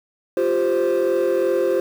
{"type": "chord", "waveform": "triangle", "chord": "F suspended second", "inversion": "none", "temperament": "equal", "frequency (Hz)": [349.2, 392, 523.3], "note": ["F4", "G4", "C5"], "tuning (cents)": [0, 0, 0], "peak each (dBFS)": [-19, -19, -17], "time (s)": [0.37, 1.8], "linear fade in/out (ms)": 2, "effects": ["tanh soft clip ceiling -10 dBFS", "7-bit"]}